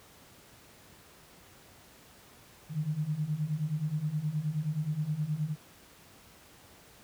sine beating tone pair, 146.83 / 156.33 Hz, D3 / D#3, 0 / +9 cents, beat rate 9.5 Hz, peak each -34 / -31 dBFS, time 2.69-5.56 s, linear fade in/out 50 ms, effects pink hiss -56 dBFS RMS until 7.03 s + high-pass 60 Hz 12 dB/octave

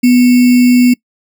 sine tone with sample-and-hold, 246.9 Hz, B3, in tune, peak -4 dBFS, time 0.03-0.94 s, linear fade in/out 10 ms, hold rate 2450 Hz, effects noise-tail reverb RT60 0.1 s tail -24 dB re dry

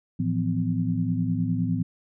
sine tone cluster, 110.7 / 166.6 / 176.4 / 254 Hz, A2 / E3 / F3 / B3, +11 / +19 / +18 / +49 cents, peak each -28 dBFS, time 0.19-1.83 s, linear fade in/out 10 ms, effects none

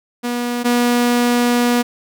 sawtooth tone pair in turn, 241.8 / 241.8 Hz, B3 / B3, -36 / -36 cents, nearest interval unison, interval 0 cents, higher neither, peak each -15 / -9 dBFS, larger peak second, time 0.23-0.64 / 0.64-1.83 s, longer second, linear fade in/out 20 ms, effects none

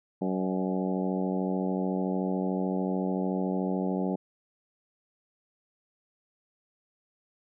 harmonic tone with a mistuned harmonic, 93.6 Hz, F#2, 20 cents sharp, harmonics 2 / 3 / 4 / 5 / 6 / 7 / 8 / 9, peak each -29 / -33 / -35 / -37 / -39 / -40 / -41 / -42 dBFS, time 0.21-4.16 s, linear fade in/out 10 ms, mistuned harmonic 7, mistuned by -29 cents, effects none

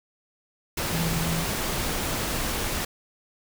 sine tone in noise, 164.81 Hz, E3, in tune, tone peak -27 dBFS, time 0.93-1.45 s, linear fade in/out 5 ms, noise pink, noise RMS -28 dBFS, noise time 0.77-2.85 s, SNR -2 dB, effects none

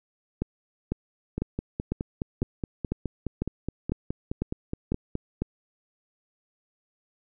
two click trains, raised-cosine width 3 ms, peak -13 / -16 dBFS, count 11 / 19, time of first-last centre 0.42-5.42 / 1.38-5.154 s, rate 2 / 4.77 Hz, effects none

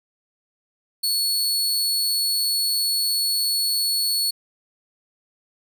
sawtooth tone, 4403 Hz, C#8, 13 cents flat, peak -17 dBFS, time 1.03-4.31 s, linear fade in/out 10 ms, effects none

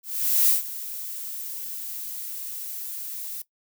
violet noise with ADSR envelope, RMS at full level -18 dBFS, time 0.03-3.42 s, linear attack 460 ms, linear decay 130 ms, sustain -16 dB, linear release 6 ms, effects noise-tail reverb RT60 0.1 s tail -17 dB re dry

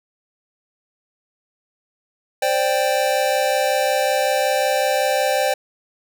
square chord, C suspended second, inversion none, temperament just, 523.3 / 588.7 / 784.9 Hz, C5 / D5 / G5, 0 / +4 / +2 cents, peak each -22 dBFS, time 2.42-5.54 s, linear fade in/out 5 ms, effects none

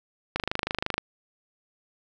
click train, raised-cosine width 0.3 ms, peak -10 dBFS, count 17, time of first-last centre 0.36-0.98 s, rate 25.8 Hz, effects none

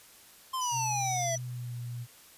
square exponential sweep, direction down, 1060 to 652 Hz, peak -31 dBFS, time 0.53-1.36 s, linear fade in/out 10 ms
sine tone, 5920 Hz, F#8, in tune, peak -33 dBFS, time 0.61-1.38 s, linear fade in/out 10 ms
sine tone with pitch glide, 125.4 to 120.64 Hz, B2 to B2, +27 to -40 cents, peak -35 dBFS, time 0.71-2.07 s, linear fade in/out 50 ms, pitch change -67 cents, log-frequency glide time 1.35-1.75 s
effects white hiss -55 dBFS RMS until 2.37 s + resampled to 32000 Hz

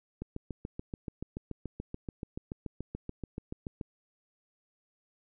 click train, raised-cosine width 3 ms, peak -24 dBFS, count 26, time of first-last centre 0.22-3.812 s, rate 6.96 Hz, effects none

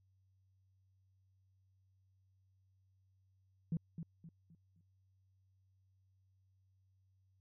sine tone with echo, 164.81 Hz, E3, in tune, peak -32 dBFS, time 3.72-3.77 s, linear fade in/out 2 ms, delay 260 ms, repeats 4, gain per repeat -9 dB, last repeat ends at 4.81 s, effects tanh soft clip ceiling -29 dBFS + added 95 Hz sine -70 dBFS peak until 7.4 s

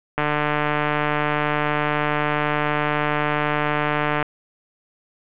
click train, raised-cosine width 0.5 ms, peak -6 dBFS, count 604, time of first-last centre 0.18-4.227 s, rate 149 Hz, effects resampled to 8000 Hz + 7-bit

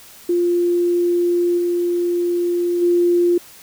sine tone with level steps, 349.2 Hz, F4, in tune, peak -14 / -16 / -12 dBFS, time 0.29-3.38 s, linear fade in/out 5 ms, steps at 1.57 / 2.81 s, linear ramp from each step 20 ms, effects white hiss -43 dBFS RMS until 3.62 s

